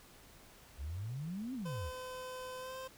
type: exponential two-way sweep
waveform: sine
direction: up then down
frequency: 63.5 to 271.9 to 63.5 Hz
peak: -38 dBFS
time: 0.77-1.92 s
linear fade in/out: 50 ms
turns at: 1.54 s
type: tone with pitch glide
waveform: 25% pulse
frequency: 510 to 521.9 Hz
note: C5 to C5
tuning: -44 to -4 cents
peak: -39 dBFS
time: 1.65-2.88 s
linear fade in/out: 10 ms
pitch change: +40 cents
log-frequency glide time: 2.58-2.77 s
effects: pink hiss -59 dBFS RMS until 2.97 s